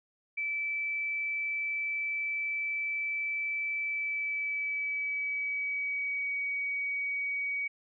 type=tone with pitch glide; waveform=sine; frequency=2316 to 2260 Hz; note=D7 to C#7; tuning=-25 to +33 cents; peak=-30 dBFS; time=0.37-7.68 s; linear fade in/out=10 ms; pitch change=-42 cents; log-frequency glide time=3.81-6.33 s; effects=none